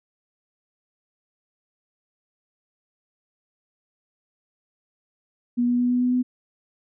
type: tone with pitch steps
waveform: sine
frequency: 242 / 243.7 / 245.4 / 247.1 / 248.8 / 250.5 Hz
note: B3 / B3 / B3 / B3 / B3 / B3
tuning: -35 / -23 / -11 / +1 / +13 / +25 cents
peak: -18 dBFS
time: 5.57-6.23 s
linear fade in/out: 20 ms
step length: 110 ms
effects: none